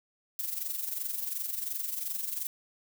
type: noise with amplitude modulation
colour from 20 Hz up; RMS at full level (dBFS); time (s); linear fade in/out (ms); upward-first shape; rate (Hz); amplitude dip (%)
violet; -32; 0.39-2.47; 0; sine; 22.8; 65
effects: none

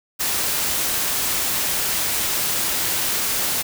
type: noise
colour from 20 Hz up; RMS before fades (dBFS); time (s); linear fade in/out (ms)
white; -22; 0.19-3.63; 20
effects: none

